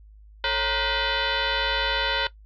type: tone with frequency modulation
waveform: sine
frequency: 1043 Hz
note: C6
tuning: 6 cents flat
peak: -21 dBFS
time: 0.44-2.27 s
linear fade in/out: 2 ms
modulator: 495 Hz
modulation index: 5.8
effects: noise-tail reverb RT60 0.1 s tail -18 dB re dry + added 52 Hz sine -46 dBFS peak until 2.45 s